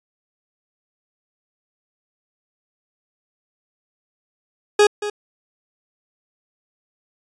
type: tone with echo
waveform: 40% pulse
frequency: 415.3 Hz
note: G#4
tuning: in tune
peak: -9 dBFS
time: 4.79-4.87 s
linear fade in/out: 5 ms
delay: 230 ms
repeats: 1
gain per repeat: -13 dB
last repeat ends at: 5.1 s
effects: resampled to 22050 Hz